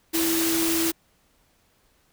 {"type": "tone in noise", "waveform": "sine", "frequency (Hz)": 329.6, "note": "E4", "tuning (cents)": 0, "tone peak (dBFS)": -23, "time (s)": [0.13, 0.92], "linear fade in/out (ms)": 20, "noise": "white", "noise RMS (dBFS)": -26, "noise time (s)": [0.13, 0.92], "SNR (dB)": 0, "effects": ["pink hiss -64 dBFS RMS until 2.12 s"]}